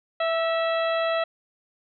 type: harmonic tone with a mistuned harmonic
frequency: 659.3 Hz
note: E5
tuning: in tune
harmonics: 1 / 2 / 3 / 4 / 5 / 6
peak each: -23 / -29 / -33 / -35 / -37 / -39 dBFS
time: 0.2-1.24 s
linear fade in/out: 5 ms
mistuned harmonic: 3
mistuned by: -36 cents
effects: none